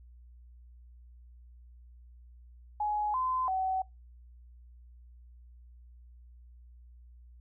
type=tone with pitch steps; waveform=sine; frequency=839 / 1027 / 756 Hz; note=G#5 / C6 / F#5; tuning=+17 / -33 / +37 cents; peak=-28 dBFS; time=2.8-3.82 s; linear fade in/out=5 ms; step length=340 ms; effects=noise-tail reverb RT60 0.2 s tail -24 dB re dry + added 60 Hz sine -51 dBFS peak until 7.4 s